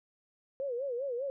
sine tone with vibrato, 516 Hz, C5, 24 cents flat, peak -32 dBFS, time 0.6-1.3 s, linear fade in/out 0 ms, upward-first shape sine, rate 5 Hz, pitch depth 160 cents each way, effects none

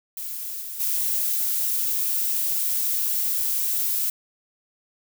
violet noise with level steps, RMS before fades -32 / -34 / -24 dBFS, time 0.17-4.1 s, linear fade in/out 2 ms, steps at 0.6 / 0.79 s, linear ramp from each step 20 ms, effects none

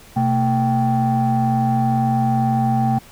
sine tone cluster, 127.3 / 225.2 / 780 Hz, C3 / A3 / G5, -47 / +40 / -9 cents, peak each -18 dBFS, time 0.16-2.99 s, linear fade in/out 10 ms, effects tanh soft clip ceiling -10 dBFS + pink hiss -45 dBFS RMS until 3.11 s

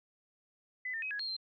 sine tone with pitch steps, 2009 / 1807 / 2537 / 1666 / 4239 / 4139 Hz, B6 / A6 / D#7 / G#6 / C8 / C8, +29 / +46 / +33 / +5 / +22 / -20 cents, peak -35 dBFS, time 0.85-1.366 s, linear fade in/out 5 ms, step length 86 ms, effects none

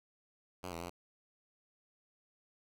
5% pulse tone with pitch steps, 90.9 / 83.6 / 87.3 Hz, F#2 / E2 / F2, -30 / +25 / 0 cents, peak -30 dBFS, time 0.63-0.897 s, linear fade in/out 5 ms, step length 89 ms, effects none

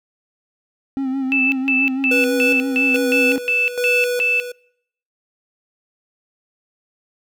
triangle tone with vibrato, 266.3 Hz, C4, 31 cents sharp, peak -17 dBFS, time 0.97-3.38 s, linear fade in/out 0 ms, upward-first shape sine, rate 6 Hz, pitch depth 47 cents each way
sine tone bursts, 2637 Hz, E7, in tune, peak -15 dBFS, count 9, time 1.32-4.4 s, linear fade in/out 0 ms, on 200 ms, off 160 ms
square tone with tremolo, 490.7 Hz, B4, 11 cents flat, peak -19 dBFS, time 2.11-4.52 s, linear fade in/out 5 ms, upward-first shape square, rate 1.2 Hz, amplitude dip 65%
effects noise-tail reverb RT60 0.7 s tail -25 dB re dry

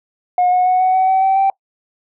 sine tone with pitch steps, 721 / 729 / 737 / 745.1 / 753.4 / 761.7 / 770.1 / 778.6 Hz, F#5 / F#5 / F#5 / F#5 / F#5 / G5 / G5 / G5, -45 / -26 / -7 / +12 / +31 / -50 / -31 / -12 cents, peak -9 dBFS, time 0.38-1.5 s, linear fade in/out 2 ms, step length 140 ms, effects noise-tail reverb RT60 0.1 s tail -24 dB re dry + tanh soft clip ceiling -8 dBFS

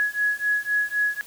sine beating tone pair, 1678 / 1681.9 Hz, G#6 / G#6, +17 / +21 cents, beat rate 3.9 Hz, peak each -24 dBFS, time 0-1.21 s, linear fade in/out 0 ms, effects white hiss -46 dBFS RMS until 1.26 s

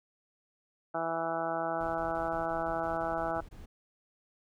harmonic tone, 164.81 Hz, E3, in tune, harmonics 1 / 2 / 3 / 4 / 5 / 6 / 7 / 8 / 9, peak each -46 / -40 / -42 / -34 / -36 / -44 / -44 / -39 / -43 dBFS, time 0.94-3.41 s, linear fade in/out 10 ms
brown noise bursts, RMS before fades -47 dBFS, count 11, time 1.8-3.66 s, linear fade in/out 10 ms, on 150 ms, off 21 ms
effects none

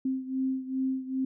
sine beating tone pair, 262.1 / 264.6 Hz, C4 / C4, +3 / +20 cents, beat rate 2.5 Hz, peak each -29 / -33 dBFS, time 0.05-1.25 s, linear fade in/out 5 ms, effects none

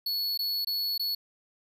square tone with dropouts, 4400 Hz, C#8, 14 cents flat, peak -28 dBFS, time 0.06-1.15 s, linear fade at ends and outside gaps 5 ms, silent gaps 0.376-0.39 / 0.648-0.67 / 0.979-0.995 s, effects none

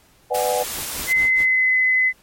sine chord, G# half-diminished seventh, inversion first, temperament just, 498.4 / 598 / 747.5 / 830.6 Hz, B4 / D5 / F#5 / G#5, +16 / +31 / +17 / 0 cents, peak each -22 / -24 / -23 / -26 dBFS, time 0.3-0.64 s, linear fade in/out 20 ms
white noise, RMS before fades -28 dBFS, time 0.34-1.13 s, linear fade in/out 10 ms
pink noise with tremolo, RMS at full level -34 dBFS, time 0.73-1.46 s, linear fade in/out 50 ms, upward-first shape sine, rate 4.6 Hz, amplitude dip 100%
sine tone with pitch glide, 2050 to 2028 Hz, C7 to B6, -36 to +45 cents, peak -14 dBFS, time 1.07-2.13 s, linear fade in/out 50 ms, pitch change -19 cents, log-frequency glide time 1.29-1.75 s
effects pink hiss -55 dBFS RMS until 2.22 s + MP3 64 kbps

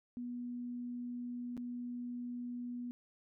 sine tone with dropouts, 243.5 Hz, B3, 24 cents flat, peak -39 dBFS, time 0.17-2.91 s, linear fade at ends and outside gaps 0 ms, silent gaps 1.568-1.576 s, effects none

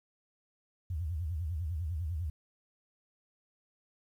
sine tone with vibrato, 82 Hz, E2, 9 cents flat, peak -32 dBFS, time 0.9-2.3 s, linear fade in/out 5 ms, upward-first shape sine, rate 10 Hz, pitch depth 210 cents each way, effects 11-bit

